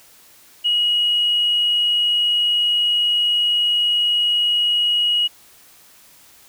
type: tone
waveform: sine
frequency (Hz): 2900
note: F#7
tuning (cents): -35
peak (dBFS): -14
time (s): 0.64-5.28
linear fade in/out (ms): 20
effects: tanh soft clip ceiling -10 dBFS + white hiss -49 dBFS RMS until 6.48 s